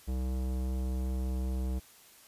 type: tone with tanh clipping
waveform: sine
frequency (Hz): 64.1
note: C2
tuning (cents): -35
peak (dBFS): -32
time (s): 0.07-1.8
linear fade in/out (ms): 20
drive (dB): 18
effects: white hiss -57 dBFS RMS until 2.27 s + resampled to 32000 Hz